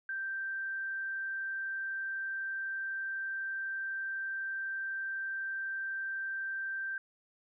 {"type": "tone", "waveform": "sine", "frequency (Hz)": 1568, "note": "G6", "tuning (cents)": 0, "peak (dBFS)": -34, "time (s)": [0.09, 6.98], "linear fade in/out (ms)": 2, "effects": []}